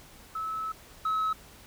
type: tone pair in turn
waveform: sine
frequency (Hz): 1300 / 1288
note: E6 / E6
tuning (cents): -24 / -41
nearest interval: unison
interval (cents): 17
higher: first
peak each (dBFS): -30 / -23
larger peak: second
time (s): 0.35-0.72 / 1.05-1.33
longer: first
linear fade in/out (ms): 5
effects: tanh soft clip ceiling -24 dBFS + pink hiss -52 dBFS RMS until 1.66 s